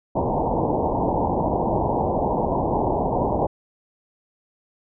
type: low-pass noise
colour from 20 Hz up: white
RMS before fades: -22 dBFS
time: 0.15-3.47 s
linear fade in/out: 10 ms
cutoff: 960 Hz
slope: 96 dB/octave
effects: none